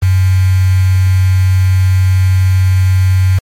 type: tone with quantisation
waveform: sine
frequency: 93.5 Hz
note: F#2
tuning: 19 cents sharp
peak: -6 dBFS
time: 0.02-3.39 s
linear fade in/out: 10 ms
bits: 4
effects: MP3 64 kbps